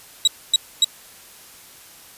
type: tone bursts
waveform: 35% pulse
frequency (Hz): 3859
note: B7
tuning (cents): -41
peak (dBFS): -9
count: 3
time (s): 0.25-0.845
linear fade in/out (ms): 2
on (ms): 25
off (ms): 260
effects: white hiss -45 dBFS RMS until 2.17 s + resampled to 32000 Hz